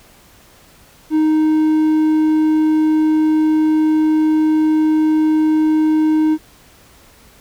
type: tone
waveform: triangle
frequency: 311.1 Hz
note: D#4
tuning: in tune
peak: -9 dBFS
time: 1.1-6.38 s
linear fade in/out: 50 ms
effects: pink hiss -47 dBFS RMS until 7.4 s